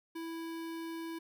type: tone with notch filter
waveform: square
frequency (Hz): 329.6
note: E4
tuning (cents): 0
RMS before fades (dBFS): -41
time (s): 0.15-1.19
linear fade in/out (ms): 10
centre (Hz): 7000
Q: 1.9
effects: none